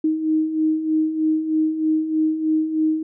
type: beating tone pair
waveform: sine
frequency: 311.1 / 314.3 Hz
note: D#4 / D#4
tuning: 0 / +18 cents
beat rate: 3.2 Hz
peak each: -25 / -18 dBFS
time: 0.04-3.03 s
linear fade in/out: 5 ms
effects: none